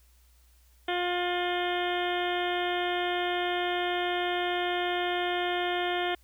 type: harmonic tone with a mistuned harmonic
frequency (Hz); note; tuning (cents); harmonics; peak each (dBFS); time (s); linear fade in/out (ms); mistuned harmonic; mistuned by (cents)
354.7; F4; +27; 1 / 2 / 3 / 4 / 5 / 6 / 7 / 8 / 9 / 10; -31 / -31 / -41 / -38 / -37 / -39 / -43 / -42 / -38 / -42; 0.88-6.15; 5; 8; +62
effects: added 60 Hz sine -58 dBFS peak until 6.23 s + white hiss -66 dBFS RMS until 6.23 s